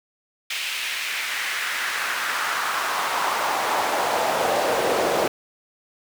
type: noise with high-pass filter sweep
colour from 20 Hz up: brown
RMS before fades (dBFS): -24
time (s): 0.5-5.28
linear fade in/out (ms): 5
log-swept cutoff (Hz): 2700 to 470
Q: 2
effects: none